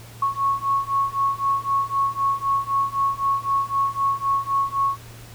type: beating tone pair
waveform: sine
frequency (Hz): 1100 / 1103.9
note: C#6 / C#6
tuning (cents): -14 / -8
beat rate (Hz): 3.9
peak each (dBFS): -23 / -22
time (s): 0.22-4.97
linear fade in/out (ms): 5
effects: added 115 Hz sine -41 dBFS peak until 5.34 s + pink hiss -45 dBFS RMS until 5.34 s